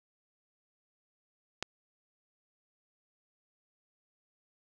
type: click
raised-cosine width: 0.2 ms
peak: -15 dBFS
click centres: 1.626 s
effects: none